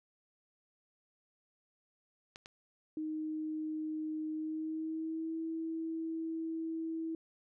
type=clicks; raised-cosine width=0.2 ms; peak=-30 / -31 dBFS; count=2; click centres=2.359 / 2.459 s
type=tone with pitch glide; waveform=sine; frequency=311.1 to 324.7 Hz; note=D#4 to E4; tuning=0 to -26 cents; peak=-35 dBFS; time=2.97-7.15 s; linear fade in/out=2 ms; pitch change=+74 cents; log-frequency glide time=4.32-5.37 s
effects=none